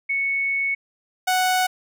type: tone pair in turn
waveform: sine / sawtooth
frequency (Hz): 2213 / 740.2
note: C#7 / F#5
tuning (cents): -3 / 0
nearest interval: octave + perfect fifth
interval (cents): 1897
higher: first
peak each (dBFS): -20 / -14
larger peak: second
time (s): 0.09-0.75 / 1.27-1.67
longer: first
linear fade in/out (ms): 10
effects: none